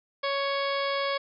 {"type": "harmonic tone with a mistuned harmonic", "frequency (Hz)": 556, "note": "C#5", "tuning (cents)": 5, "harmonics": [1, 2, 3, 4, 5, 6, 7, 8, 9], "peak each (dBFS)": [-29, -31, -37, -35, -45, -37, -45, -40, -43], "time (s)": [0.23, 1.18], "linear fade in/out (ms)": 10, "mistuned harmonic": 7, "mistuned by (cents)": -17, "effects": []}